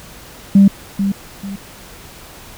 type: tone with echo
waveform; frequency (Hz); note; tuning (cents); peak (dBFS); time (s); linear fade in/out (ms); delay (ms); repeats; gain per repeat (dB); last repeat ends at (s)
sine; 197.4; G3; +12; -3; 0.55-0.68; 5; 440; 2; -10; 1.56
effects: tanh soft clip ceiling 0 dBFS + pink hiss -38 dBFS RMS until 2.57 s